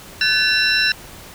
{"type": "tone cluster", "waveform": "sine", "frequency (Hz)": [1518, 1729, 2713, 3975, 5370], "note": ["F#6", "A6", "E7", "B7", "E8"], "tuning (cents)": [44, -31, 49, 10, 31], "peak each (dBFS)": -20, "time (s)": [0.21, 0.92], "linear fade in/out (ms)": 2, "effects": ["tanh soft clip ceiling -6 dBFS", "pink hiss -39 dBFS RMS until 1.34 s"]}